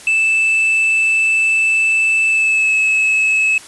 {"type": "tone with pitch glide", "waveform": "triangle", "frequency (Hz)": [2637, 2589], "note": ["E7", "E7"], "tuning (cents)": [0, -32], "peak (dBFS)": -10, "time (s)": [0.07, 3.58], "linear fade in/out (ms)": 2, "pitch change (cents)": -32, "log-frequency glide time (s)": [2.27, 2.75], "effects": ["white hiss -37 dBFS RMS until 3.67 s", "resampled to 24000 Hz"]}